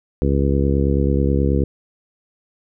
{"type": "harmonic tone", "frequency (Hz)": 69.3, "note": "C#2", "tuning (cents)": 0, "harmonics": [1, 2, 3, 4, 5, 6, 7], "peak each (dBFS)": [-18, -21, -23, -24, -25, -26, -26], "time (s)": [0.22, 1.64], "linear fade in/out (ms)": 0, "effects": []}